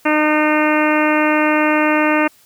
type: harmonic tone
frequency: 304.6 Hz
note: D#4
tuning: 37 cents flat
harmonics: 1 / 2 / 3 / 4 / 5 / 6 / 7 / 8 / 9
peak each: -16 / -19 / -21 / -22 / -23 / -24 / -24 / -25 / -26 dBFS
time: 0.05-2.28 s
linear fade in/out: 10 ms
effects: white hiss -51 dBFS RMS until 2.45 s